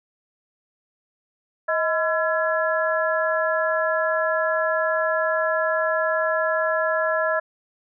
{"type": "harmonic tone with a mistuned harmonic", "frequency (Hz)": 337.8, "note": "E4", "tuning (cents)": 42, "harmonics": [2, 3, 4, 5], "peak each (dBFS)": [-22, -29, -27, -25], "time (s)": [1.68, 7.4], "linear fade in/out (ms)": 10, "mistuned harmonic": 2, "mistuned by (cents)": -110, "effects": []}